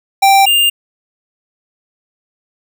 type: tone pair in turn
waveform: square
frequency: 784 / 2804 Hz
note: G5 / F7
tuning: 0 / +6 cents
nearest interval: octave + minor seventh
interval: 2206 cents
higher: second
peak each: -6 / -9 dBFS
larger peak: first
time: 0.22-0.46 / 0.46-0.7 s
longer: neither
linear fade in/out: 10 ms
effects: none